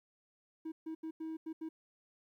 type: tone bursts at uneven times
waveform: triangle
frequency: 320.1 Hz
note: D#4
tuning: 49 cents sharp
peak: -36 dBFS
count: 6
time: 0.65-0.72 / 0.86-0.95 / 1.03-1.11 / 1.2-1.37 / 1.46-1.53 / 1.61-1.69 s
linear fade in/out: 10 ms
effects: tanh soft clip ceiling -32 dBFS + 13-bit